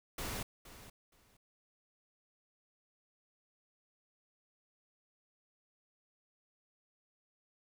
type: noise with echo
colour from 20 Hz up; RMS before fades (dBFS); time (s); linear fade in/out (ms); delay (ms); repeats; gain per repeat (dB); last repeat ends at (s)
pink; -40; 0.18-0.43; 5; 470; 2; -14; 1.37
effects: none